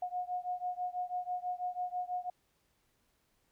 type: beating tone pair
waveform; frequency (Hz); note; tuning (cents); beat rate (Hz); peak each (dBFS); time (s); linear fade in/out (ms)
sine; 720 / 726.1; F#5 / F#5; -47 / -33; 6.1; -37 / -38; 0.02-2.3; 5
effects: pink hiss -75 dBFS RMS until 3.51 s